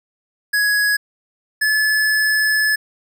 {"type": "tone pair in turn", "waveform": "square", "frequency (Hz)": [1673, 1723], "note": ["G#6", "A6"], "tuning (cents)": [12, -37], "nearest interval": "minor second", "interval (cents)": 51, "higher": "second", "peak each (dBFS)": -15, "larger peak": "neither", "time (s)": [[0.53, 0.97], [1.61, 2.76]], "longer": "second", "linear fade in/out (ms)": 10, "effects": []}